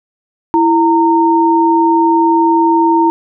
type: tone pair together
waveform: sine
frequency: 331.5 / 919.9 Hz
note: E4 / A#5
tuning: +10 / -23 cents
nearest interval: octave + tritone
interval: 1767 cents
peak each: -10 dBFS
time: 0.54-3.1 s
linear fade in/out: 0 ms
effects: none